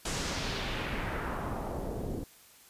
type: noise with low-pass filter sweep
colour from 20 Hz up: pink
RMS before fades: -35 dBFS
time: 0.05-2.24 s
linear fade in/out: 5 ms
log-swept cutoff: 8400 to 360 Hz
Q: 1.5
effects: white hiss -57 dBFS RMS until 2.69 s + resampled to 32000 Hz